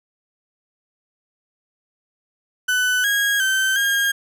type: tone with pitch steps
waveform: 35% pulse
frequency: 1500 / 1641 / 1546 / 1621 Hz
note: F#6 / G#6 / G6 / G#6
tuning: +23 / -21 / -24 / -42 cents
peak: -15 dBFS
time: 2.68-4.12 s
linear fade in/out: 10 ms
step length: 360 ms
effects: none